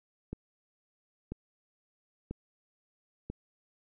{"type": "click train", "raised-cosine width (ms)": 3, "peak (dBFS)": -24, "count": 4, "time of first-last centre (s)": [0.33, 3.3], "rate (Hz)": 1.01, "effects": []}